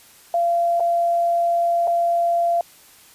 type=tone with dropouts; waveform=sine; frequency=686 Hz; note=F5; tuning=31 cents flat; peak=-16 dBFS; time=0.34-2.61 s; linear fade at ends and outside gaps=2 ms; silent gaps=0.798-0.804 / 1.873-1.877 s; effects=white hiss -49 dBFS RMS until 3.14 s + resampled to 32000 Hz